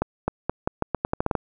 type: accelerating click train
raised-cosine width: 1 ms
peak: -8 dBFS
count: 12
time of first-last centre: 0.02-1.352 s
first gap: 260 ms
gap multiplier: 0.83
effects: none